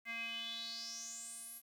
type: tone with band-pass filter sweep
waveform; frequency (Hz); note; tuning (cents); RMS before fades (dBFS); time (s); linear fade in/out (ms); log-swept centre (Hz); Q
square; 230.5; A#3; -19; -45; 0.05-1.62; 50; 2100 to 12000; 7.2
effects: 11-bit